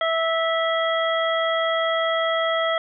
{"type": "harmonic tone", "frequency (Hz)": 655, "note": "E5", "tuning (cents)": -11, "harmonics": [1, 2, 3, 5], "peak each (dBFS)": [-22, -25, -27, -29], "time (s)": [0.01, 2.78], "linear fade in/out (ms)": 2, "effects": []}